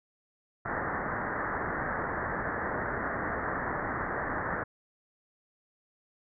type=low-pass noise; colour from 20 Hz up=white; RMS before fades=-33 dBFS; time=0.65-4.64 s; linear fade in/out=10 ms; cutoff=1900 Hz; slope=96 dB/octave; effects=none